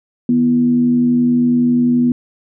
sine tone with frequency modulation, 244.4 Hz, B3, 18 cents flat, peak -10 dBFS, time 0.29-2.12 s, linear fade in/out 2 ms, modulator 89.4 Hz, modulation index 0.36, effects none

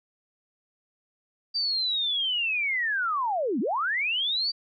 sine linear two-way sweep, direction down then up, 4699 to 196 to 4699 Hz, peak -24 dBFS, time 1.54-4.52 s, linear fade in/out 20 ms, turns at 3.6 s, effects none

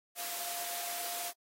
sine tone in noise, 698.5 Hz, F5, in tune, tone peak -44 dBFS, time 0.15-1.33 s, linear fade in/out 50 ms, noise white, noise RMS -39 dBFS, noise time 0.15-1.33 s, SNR -8 dB, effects high-pass 400 Hz 12 dB/octave + AAC 48 kbps

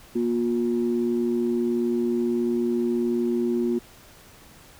sine tone pair together, 238.4 / 356.9 Hz, A#3 / F4, +39 / +38 cents, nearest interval perfect fifth, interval 699 cents, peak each -23 / -23 dBFS, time 0.15-3.79 s, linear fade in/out 10 ms, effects tanh soft clip ceiling -14 dBFS + pink hiss -50 dBFS RMS until 4.79 s

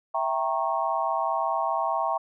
sine chord, E diminished seventh, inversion none, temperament equal with one note detuned, 659.3 / 784 / 932.3 / 1094.1 Hz, E5 / G5 / Bb5 / Db6, 0 / 0 / 0 / -23 cents, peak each -29 dBFS, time 0.14-2.18 s, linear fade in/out 10 ms, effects none

